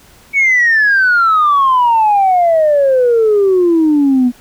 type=exponential sweep; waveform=sine; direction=down; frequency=2262 to 240.7 Hz; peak=-6 dBFS; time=0.33-4.32 s; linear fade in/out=50 ms; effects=tanh soft clip ceiling -4 dBFS + pink hiss -44 dBFS RMS until 4.4 s